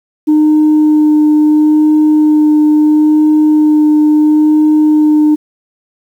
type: tone with vibrato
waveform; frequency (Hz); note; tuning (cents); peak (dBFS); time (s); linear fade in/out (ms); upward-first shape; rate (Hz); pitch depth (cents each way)
sine; 304.4; D#4; -38; -3; 0.27-5.36; 20; sine; 0.74; 10
effects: tanh soft clip ceiling -3 dBFS + 7-bit